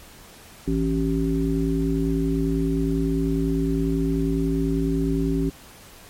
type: harmonic tone with a mistuned harmonic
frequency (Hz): 55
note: A1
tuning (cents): 0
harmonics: 1 / 3 / 5 / 7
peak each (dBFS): -26 / -25 / -23 / -28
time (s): 0.67-5.5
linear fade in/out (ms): 10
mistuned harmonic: 1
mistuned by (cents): -71
effects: pink hiss -46 dBFS RMS until 6.09 s + MP3 64 kbps